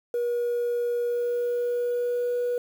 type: tone with pitch glide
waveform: sine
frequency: 480 to 487 Hz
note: B4 to B4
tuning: -49 to -24 cents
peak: -22 dBFS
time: 0.14-2.58 s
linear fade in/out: 2 ms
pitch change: +25 cents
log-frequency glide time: 1.08-2.36 s
effects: tanh soft clip ceiling -20 dBFS + 8-bit